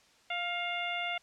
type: harmonic tone with a mistuned harmonic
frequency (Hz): 698.5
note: F5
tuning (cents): 0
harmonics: 1 / 2 / 3 / 4 / 5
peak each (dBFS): -37 / -41 / -36 / -38 / -43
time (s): 0.3-1.18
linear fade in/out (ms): 5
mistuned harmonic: 3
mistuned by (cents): +32
effects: white hiss -63 dBFS RMS until 1.22 s + low-pass 6000 Hz 12 dB/octave